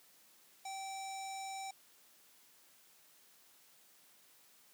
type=tone with low-pass filter; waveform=square; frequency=775 Hz; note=G5; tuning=20 cents flat; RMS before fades=-44 dBFS; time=0.65-1.71 s; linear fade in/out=5 ms; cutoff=7700 Hz; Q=2.9; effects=white hiss -65 dBFS RMS until 4.73 s + high-pass 150 Hz 12 dB/octave